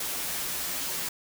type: noise with comb filter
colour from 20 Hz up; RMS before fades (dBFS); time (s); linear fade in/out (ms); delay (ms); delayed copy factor
white; -32; 0-1.09; 5; 9.2; -0.55
effects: none